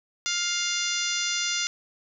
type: harmonic tone with a mistuned harmonic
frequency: 702 Hz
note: F5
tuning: 9 cents sharp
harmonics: 2 / 3 / 4 / 5 / 6 / 7 / 8 / 9 / 10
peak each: -34 / -33 / -33 / -32 / -36 / -33 / -33 / -35 / -37 dBFS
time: 0.26-1.67 s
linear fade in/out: 0 ms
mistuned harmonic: 8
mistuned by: +63 cents
effects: none